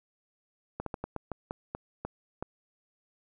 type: slowing click train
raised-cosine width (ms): 1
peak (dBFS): -20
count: 10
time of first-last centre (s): 0.8-2.426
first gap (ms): 63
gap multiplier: 1.25
effects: none